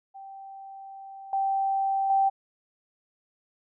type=tone with level steps; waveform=sine; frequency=780 Hz; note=G5; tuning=9 cents flat; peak=-40 / -23 / -19 dBFS; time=0.14-2.3 s; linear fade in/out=20 ms; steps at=1.33 / 2.1 s; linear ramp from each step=2 ms; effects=none